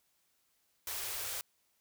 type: band-stop noise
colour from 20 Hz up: white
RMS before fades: -39 dBFS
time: 0.87-1.41 s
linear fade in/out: 2 ms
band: 130 to 370 Hz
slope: 48 dB/octave
effects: white hiss -75 dBFS RMS until 1.8 s